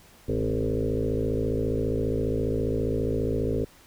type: tone with frequency modulation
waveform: sine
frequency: 261.6 Hz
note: C4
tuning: in tune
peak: -23 dBFS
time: 0.28-3.65 s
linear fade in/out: 10 ms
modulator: 54.8 Hz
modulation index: 4.3
effects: pink hiss -54 dBFS RMS until 3.86 s